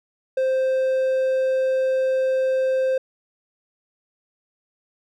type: tone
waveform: triangle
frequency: 523.3 Hz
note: C5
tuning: in tune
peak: -16 dBFS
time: 0.37-2.98 s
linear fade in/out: 5 ms
effects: none